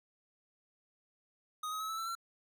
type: tone with pitch steps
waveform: square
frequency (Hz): 1247 / 1268.1 / 1289.5 / 1311.3 / 1333.4 / 1355.9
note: D#6 / D#6 / E6 / E6 / E6 / E6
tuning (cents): +3 / +33 / -39 / -9 / +19 / +48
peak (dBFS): -37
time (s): 1.63-2.152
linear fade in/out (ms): 5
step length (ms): 87
effects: none